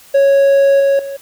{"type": "tone with level steps", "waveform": "triangle", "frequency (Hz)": 553, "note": "C#5", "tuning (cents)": -4, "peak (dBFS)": [-5, -7, -20], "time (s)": [0.14, 1.17], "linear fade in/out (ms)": 10, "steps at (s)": [0.8, 0.99], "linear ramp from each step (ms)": 2, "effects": ["white hiss -43 dBFS RMS until 1.21 s"]}